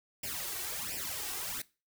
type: noise with flanger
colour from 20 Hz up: white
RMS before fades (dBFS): -38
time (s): 0.23-1.62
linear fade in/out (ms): 5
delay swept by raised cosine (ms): 0.38 to 2.68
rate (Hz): 1.4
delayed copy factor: +0.95
effects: noise-tail reverb RT60 0.3 s tail -20 dB re dry